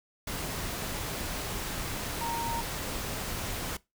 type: tone in noise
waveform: sine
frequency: 929 Hz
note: A#5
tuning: 6 cents flat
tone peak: -32 dBFS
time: 2.21-2.61 s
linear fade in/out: 5 ms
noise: pink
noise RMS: -35 dBFS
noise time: 0.27-3.77 s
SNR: 0 dB
effects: noise-tail reverb RT60 0.2 s tail -20 dB re dry